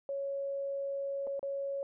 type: tone with dropouts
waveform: sine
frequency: 554.4 Hz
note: C#5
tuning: in tune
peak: -33 dBFS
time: 0.09-1.83 s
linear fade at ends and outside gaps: 1 ms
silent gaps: 1.269-1.273 / 1.394-1.429 s
effects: none